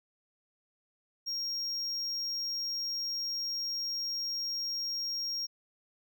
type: tone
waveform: triangle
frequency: 5580 Hz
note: F8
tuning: 2 cents flat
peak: -31 dBFS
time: 1.26-5.47 s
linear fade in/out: 20 ms
effects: none